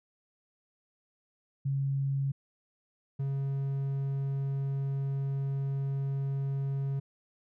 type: tone pair in turn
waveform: sine / triangle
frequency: 137.4 / 137.4 Hz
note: C#3 / C#3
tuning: -15 / -15 cents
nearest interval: unison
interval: 0 cents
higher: neither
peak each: -27 dBFS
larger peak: neither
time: 1.65-2.32 / 3.19-7 s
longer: second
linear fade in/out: 10 ms
effects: none